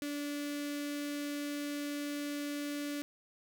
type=tone with notch filter; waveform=sawtooth; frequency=289.8 Hz; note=D4; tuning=23 cents flat; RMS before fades=-38 dBFS; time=0.02-3.02 s; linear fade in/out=0 ms; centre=890 Hz; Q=0.95; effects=none